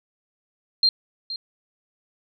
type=tone with echo; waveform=sine; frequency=4186 Hz; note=C8; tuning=in tune; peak=-14 dBFS; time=0.83-0.89 s; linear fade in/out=2 ms; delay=470 ms; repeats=1; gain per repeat=-14 dB; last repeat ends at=1.36 s; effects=none